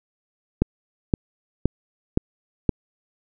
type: click train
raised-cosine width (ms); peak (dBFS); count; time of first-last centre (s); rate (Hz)
3; -4; 5; 0.62-2.693; 1.93
effects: none